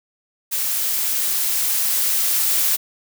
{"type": "noise with level ramp", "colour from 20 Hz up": "blue", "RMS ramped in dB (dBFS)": [-22, -18], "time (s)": [0.51, 2.77], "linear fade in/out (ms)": 20, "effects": []}